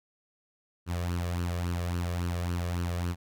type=tone with flanger; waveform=sawtooth; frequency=87.31 Hz; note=F2; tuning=in tune; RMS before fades=-31 dBFS; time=0.86-3.16 s; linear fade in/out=50 ms; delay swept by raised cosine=0.68 to 1.78 ms; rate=3.6 Hz; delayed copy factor=+0.6; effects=none